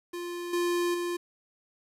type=tone with level steps; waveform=square; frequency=349.2 Hz; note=F4; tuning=in tune; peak=-34 / -26 / -30 dBFS; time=0.13-1.17 s; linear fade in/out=10 ms; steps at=0.53 / 0.94 s; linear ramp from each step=5 ms; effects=resampled to 32000 Hz + 9-bit